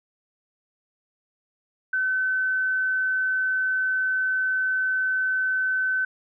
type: tone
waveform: sine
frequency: 1522 Hz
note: F#6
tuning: 48 cents sharp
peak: -21 dBFS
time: 1.93-6.05 s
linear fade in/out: 5 ms
effects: none